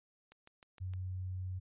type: click train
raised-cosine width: 0.2 ms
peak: -38 dBFS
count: 5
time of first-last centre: 0.32-0.936 s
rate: 6.49 Hz
type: tone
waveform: sine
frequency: 92.5 Hz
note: F#2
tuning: in tune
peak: -37 dBFS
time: 0.8-1.6 s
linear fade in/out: 20 ms
effects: resampled to 8000 Hz